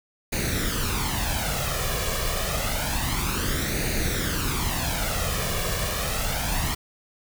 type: noise with flanger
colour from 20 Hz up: pink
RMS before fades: -26 dBFS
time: 0.32-6.75 s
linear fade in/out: 10 ms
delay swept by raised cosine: 0.46 to 1.76 ms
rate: 0.28 Hz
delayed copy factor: +0.65
effects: none